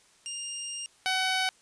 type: tone pair in turn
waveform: 10% pulse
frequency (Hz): 2808 / 752.6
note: F7 / F#5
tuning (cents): +9 / +29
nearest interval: octave + major seventh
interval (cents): 2280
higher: first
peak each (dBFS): -24 / -17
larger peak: second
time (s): 0.26-0.86 / 1.06-1.49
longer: first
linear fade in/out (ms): 0
effects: white hiss -61 dBFS RMS until 1.61 s + resampled to 22050 Hz